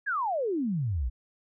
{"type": "exponential sweep", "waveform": "sine", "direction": "down", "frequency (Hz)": [1721, 53.9], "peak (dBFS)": -26, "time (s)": [0.06, 1.1], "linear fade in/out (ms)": 20, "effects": []}